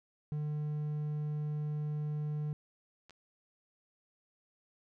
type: tone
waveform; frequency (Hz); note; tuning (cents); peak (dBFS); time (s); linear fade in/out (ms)
triangle; 150; D3; +37; -31; 0.32-2.53; 0
type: clicks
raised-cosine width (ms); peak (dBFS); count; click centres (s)
0.2; -38; 2; 3.096 / 3.107
effects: none